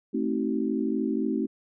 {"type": "chord", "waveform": "sine", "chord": "A diminished seventh", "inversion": "none", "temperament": "just", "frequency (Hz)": [220, 264, 316.8, 380.2], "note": ["A3", "C4", "Eb4", "Gb4"], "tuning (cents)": [0, 16, 31, 47], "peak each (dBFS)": [-29, -29, -30, -32], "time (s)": [0.13, 1.47], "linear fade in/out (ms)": 20, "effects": []}